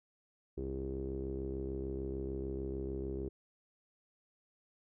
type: tone with low-pass filter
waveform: sawtooth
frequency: 66.7 Hz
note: C2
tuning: 34 cents sharp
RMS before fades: -39 dBFS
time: 0.57-3.29 s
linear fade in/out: 10 ms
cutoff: 380 Hz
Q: 9.1
effects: none